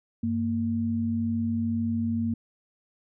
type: tone pair together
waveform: sine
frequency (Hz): 97.04 / 230.5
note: G2 / A#3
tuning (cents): -17 / -19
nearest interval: octave + minor third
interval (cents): 1498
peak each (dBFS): -31 / -25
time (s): 0.23-2.34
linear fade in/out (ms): 5
effects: none